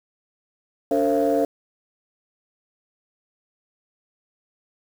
sine tone cluster, 288.2 / 452.4 / 534 / 678 Hz, D4 / A4 / C5 / E5, -33 / +48 / +35 / +49 cents, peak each -22 dBFS, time 0.91-1.45 s, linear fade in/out 2 ms, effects tanh soft clip ceiling -11 dBFS + 7-bit

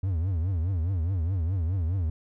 triangle tone with vibrato, 88 Hz, F2, 14 cents sharp, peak -22 dBFS, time 0.03-2.1 s, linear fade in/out 5 ms, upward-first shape triangle, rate 4.8 Hz, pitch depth 240 cents each way, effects none

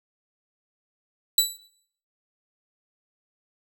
20% pulse tone with exponential decay, 3951 Hz, B7, in tune, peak -7 dBFS, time 1.38-1.58 s, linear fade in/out 2 ms, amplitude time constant 43 ms, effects noise-tail reverb RT60 0.6 s tail -17 dB re dry

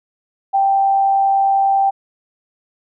sine tone with amplitude modulation, 784 Hz, G5, in tune, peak -10 dBFS, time 0.53-1.91 s, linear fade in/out 20 ms, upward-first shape sine, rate 110 Hz, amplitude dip 30%, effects none

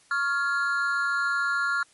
triangle tone with amplitude modulation, 1396.9 Hz, F6, in tune, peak -17 dBFS, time 0.11-1.83 s, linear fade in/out 2 ms, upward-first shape sine, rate 288 Hz, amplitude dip 90%, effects white hiss -59 dBFS RMS until 1.93 s + MP3 48 kbps

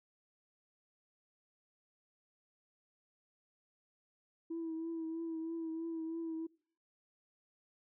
sine tone with vibrato, 327 Hz, E4, 14 cents flat, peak -36 dBFS, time 4.5-6.47 s, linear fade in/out 10 ms, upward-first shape triangle, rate 3.1 Hz, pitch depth 36 cents each way, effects noise-tail reverb RT60 0.5 s tail -24 dB re dry + tanh soft clip ceiling -34 dBFS

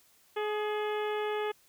harmonic tone with a mistuned harmonic, 422.8 Hz, G#4, 31 cents sharp, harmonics 1 / 2 / 3 / 4 / 5 / 6 / 7 / 8, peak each -31 / -37 / -41 / -43 / -45 / -47 / -48 / -49 dBFS, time 0.36-1.52 s, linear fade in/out 10 ms, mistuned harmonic 3, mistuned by -29 cents, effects white hiss -64 dBFS RMS until 1.68 s

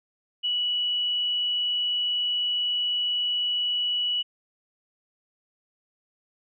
sine tone, 2942 Hz, F#7, 11 cents flat, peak -23 dBFS, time 0.43-4.23 s, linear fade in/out 20 ms, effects none

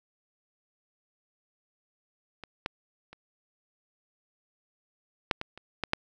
clicks, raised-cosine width 0.3 ms, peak -25 / -14 / -30 / -7 / -18 / -29 / -13 / -8 dBFS, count 8, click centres 2.437 / 2.661 / 3.13 / 5.312 / 5.414 / 5.576 / 5.837 / 5.934 s, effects none

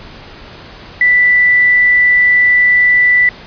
sine tone, 1975.5 Hz, B6, in tune, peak -6 dBFS, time 1.01-3.29 s, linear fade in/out 2 ms, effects pink hiss -34 dBFS RMS until 3.46 s + resampled to 11025 Hz

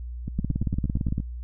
two click trains, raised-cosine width 5 ms, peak -17 / -13 dBFS, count 9 / 15, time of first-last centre 0.28-1.201 / 0.39-1.181 s, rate 8.69 / 17.7 Hz, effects added 60 Hz sine -32 dBFS peak until 1.43 s

